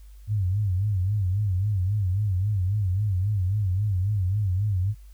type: tone with vibrato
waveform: sine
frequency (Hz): 98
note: G2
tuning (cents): 0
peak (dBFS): -21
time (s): 0.27-4.95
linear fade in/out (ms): 50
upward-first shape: sine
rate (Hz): 3.7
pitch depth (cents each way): 150
effects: added 50 Hz sine -43 dBFS peak until 5.13 s + white hiss -63 dBFS RMS until 5.13 s